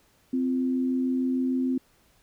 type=tone pair together; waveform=sine; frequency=258.6 / 345.2 Hz; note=C4 / F4; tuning=-20 / -20 cents; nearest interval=perfect fourth; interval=500 cents; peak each=-23 / -34 dBFS; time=0.33-1.78 s; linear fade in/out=5 ms; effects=pink hiss -63 dBFS RMS until 2.22 s